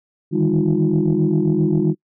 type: tone cluster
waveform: sine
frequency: 152.7 / 160.3 / 200.5 / 314.5 / 357.4 Hz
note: D#3 / E3 / G3 / D#4 / F4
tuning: -32 / -48 / +39 / +19 / +40 cents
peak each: -20 dBFS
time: 0.31-1.95 s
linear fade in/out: 50 ms
effects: noise-tail reverb RT60 0.1 s tail -26 dB re dry + tanh soft clip ceiling -7 dBFS